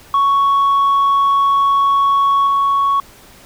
sine tone with level steps, 1112 Hz, C#6, 5 cents sharp, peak -8 / -10 dBFS, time 0.14-3 s, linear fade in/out 2 ms, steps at 2.47 s, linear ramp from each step 2 ms, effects tanh soft clip ceiling -9 dBFS + pink hiss -43 dBFS RMS until 3.45 s

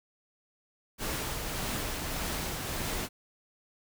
pink noise with tremolo, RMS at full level -33 dBFS, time 0.98-3.09 s, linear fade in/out 50 ms, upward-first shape triangle, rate 1.7 Hz, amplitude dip 30%, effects none

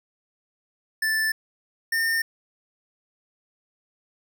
square tone pair in turn, 1760 / 1815.8 Hz, A6 / A#6, 0 / -46 cents, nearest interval minor second, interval 54 cents, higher second, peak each -22 dBFS, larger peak neither, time 1.02-1.32 / 1.92-2.22 s, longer neither, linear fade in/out 5 ms, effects none

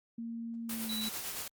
sine tone with pitch glide, 230.8 to 219.4 Hz, A#3 to A3, -17 to -5 cents, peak -37 dBFS, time 0.18-1.09 s, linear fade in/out 5 ms, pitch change -88 cents, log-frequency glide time 0.64-0.96 s
white noise with tremolo, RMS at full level -38 dBFS, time 0.69-1.48 s, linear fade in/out 5 ms, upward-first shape sine, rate 8.9 Hz, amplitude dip 40%
sine tone, 3933 Hz, B7, 8 cents flat, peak -36 dBFS, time 0.89-1.09 s, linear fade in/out 5 ms
effects Opus 48 kbps

